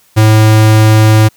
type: tone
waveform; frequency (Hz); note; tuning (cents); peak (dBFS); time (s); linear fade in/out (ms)
square; 108.8; A2; -19; -4; 0.16-1.29; 20
effects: white hiss -49 dBFS RMS until 1.36 s